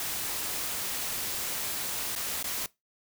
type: noise with dropouts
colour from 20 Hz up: white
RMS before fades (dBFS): -33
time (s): 0-2.66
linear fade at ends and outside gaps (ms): 1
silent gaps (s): 2.152-2.161 / 2.427-2.442
effects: noise-tail reverb RT60 0.2 s tail -21 dB re dry